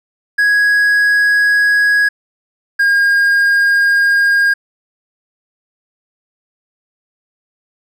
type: tone pair in turn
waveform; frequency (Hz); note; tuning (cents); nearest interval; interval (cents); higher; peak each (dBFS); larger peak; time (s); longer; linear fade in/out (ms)
triangle; 1661.2 / 1621.4; G#6 / G#6; 0 / -42; unison; 42; first; -7; neither; 0.38-2.09 / 2.79-4.54; second; 10
effects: none